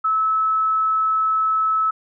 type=tone; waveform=sine; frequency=1300 Hz; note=E6; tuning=24 cents flat; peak=-16 dBFS; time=0.04-1.91 s; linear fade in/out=10 ms; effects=none